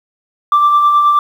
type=tone with tremolo; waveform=sine; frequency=1174.7 Hz; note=D6; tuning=in tune; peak=-4 dBFS; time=0.52-1.19 s; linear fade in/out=2 ms; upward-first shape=sine; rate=9.4 Hz; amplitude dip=40%; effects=tanh soft clip ceiling -4 dBFS + 7-bit